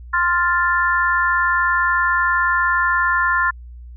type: chord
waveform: sine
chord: F major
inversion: second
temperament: equal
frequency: 1046.5 / 1396.9 / 1760 Hz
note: C6 / F6 / A6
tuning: 0 / 0 / 0 cents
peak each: -19 dBFS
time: 0.13-3.51 s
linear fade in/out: 10 ms
effects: added 60 Hz sine -34 dBFS peak until 3.96 s